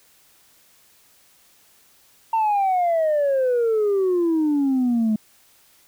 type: exponential sweep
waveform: sine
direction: down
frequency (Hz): 913 to 211.9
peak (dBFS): -15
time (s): 2.33-5.16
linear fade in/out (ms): 5
effects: tanh soft clip ceiling -15 dBFS + white hiss -56 dBFS RMS until 5.87 s